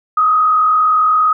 sine tone with frequency modulation, 1255 Hz, D#6, 15 cents sharp, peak -9 dBFS, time 0.17-1.33 s, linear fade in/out 5 ms, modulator 42.5 Hz, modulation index 0.58, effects none

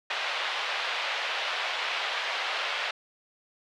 white band-pass noise, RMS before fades -31 dBFS, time 0.1-2.91 s, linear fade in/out 5 ms, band 570 to 3500 Hz, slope 24 dB/octave, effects none

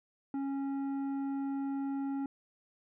sine tone with tanh clipping, 275.1 Hz, C#4, 13 cents flat, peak -34 dBFS, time 0.34-2.26 s, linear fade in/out 2 ms, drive 9 dB, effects none

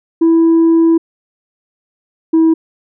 sine tone pair in turn, 329.6 / 323.9 Hz, E4 / E4, 0 / -30 cents, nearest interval unison, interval 30 cents, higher first, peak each -4 dBFS, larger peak neither, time 0.21-0.98 / 2.33-2.54 s, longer first, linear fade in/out 10 ms, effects tanh soft clip ceiling -5 dBFS

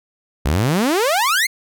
sawtooth exponential sweep, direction up, 61.74 to 2206 Hz, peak -11 dBFS, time 0.45-1.47 s, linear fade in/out 10 ms, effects none

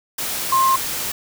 sine tone in noise, 1060 Hz, C6, 22 cents sharp, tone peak -13 dBFS, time 0.52-0.76 s, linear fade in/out 5 ms, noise white, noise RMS -25 dBFS, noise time 0.18-1.12 s, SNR +9 dB, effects none

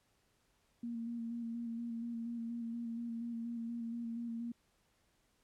sine tone with vibrato, 232.8 Hz, A#3, 2 cents flat, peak -38 dBFS, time 0.83-4.52 s, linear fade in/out 5 ms, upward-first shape square, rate 4.2 Hz, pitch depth 21 cents each way, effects pink hiss -75 dBFS RMS until 5.43 s + low-pass 12000 Hz 12 dB/octave

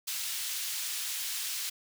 pink high-pass noise, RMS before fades -35 dBFS, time 0.07-1.7 s, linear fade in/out 10 ms, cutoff 3200 Hz, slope 12 dB/octave, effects none

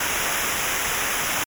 pink noise with comb filter, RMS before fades -24 dBFS, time 0-1.44 s, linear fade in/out 5 ms, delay 0.23 ms, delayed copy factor -0.8, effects MP3 96 kbps

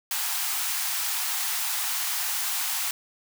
white high-pass noise, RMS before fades -28 dBFS, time 0.11-2.91 s, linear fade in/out 2 ms, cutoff 710 Hz, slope 96 dB/octave, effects none

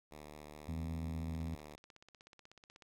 5% pulse tone with vibrato, 75 Hz, D2, 37 cents sharp, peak -39 dBFS, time 0.11-1.76 s, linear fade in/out 5 ms, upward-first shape sine, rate 4.8 Hz, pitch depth 10 cents each way
harmonic tone, 83 Hz, E2, 12 cents sharp, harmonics 1 / 2 / 3, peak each -40 / -43 / -45 dBFS, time 0.68-1.55 s, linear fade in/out 5 ms
click train, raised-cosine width 0.2 ms, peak -40 dBFS, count 25, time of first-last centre 1.35-2.822 s, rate 16.3 Hz
effects none

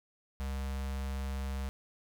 square tone with notch filter, 67.5 Hz, C#2, 45 cents flat, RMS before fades -36 dBFS, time 0.4-1.69 s, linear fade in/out 0 ms, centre 350 Hz, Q 1.9, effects none

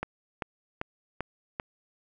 click train, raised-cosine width 0.5 ms, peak -16 dBFS, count 5, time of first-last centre 0.03-1.599 s, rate 2.55 Hz, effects none

